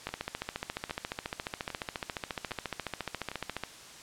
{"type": "two click trains", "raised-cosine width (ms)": 0.3, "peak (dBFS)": [-17, -22], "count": [52, 5], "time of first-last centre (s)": [[0.07, 3.636], [0.09, 3.316]], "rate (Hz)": [14.3, 1.24], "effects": ["white hiss -49 dBFS RMS until 4.02 s", "low-pass 8000 Hz 12 dB/octave"]}